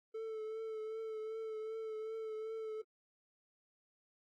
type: tone with vibrato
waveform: triangle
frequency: 440 Hz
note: A4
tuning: in tune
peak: -38 dBFS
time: 0.14-2.82 s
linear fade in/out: 10 ms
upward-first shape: triangle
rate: 2.6 Hz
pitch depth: 31 cents each way
effects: AAC 48 kbps